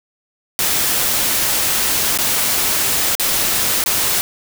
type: noise with dropouts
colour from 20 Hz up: white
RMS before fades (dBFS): -17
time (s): 0.59-4.21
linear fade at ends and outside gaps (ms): 0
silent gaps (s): 2.175-2.187 / 3.152-3.197 / 3.839-3.861
effects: none